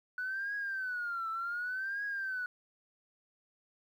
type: tone with vibrato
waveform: sine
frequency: 1480 Hz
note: F#6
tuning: in tune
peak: -33 dBFS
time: 0.18-2.46 s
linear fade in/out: 2 ms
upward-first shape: triangle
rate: 0.67 Hz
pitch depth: 200 cents each way
effects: tanh soft clip ceiling -29 dBFS + 11-bit